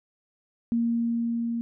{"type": "tone with level ramp", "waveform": "sine", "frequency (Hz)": 233.1, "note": "A#3", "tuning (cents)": 0, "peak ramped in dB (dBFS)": [-21, -26], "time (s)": [0.72, 1.61], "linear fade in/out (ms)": 0, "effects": []}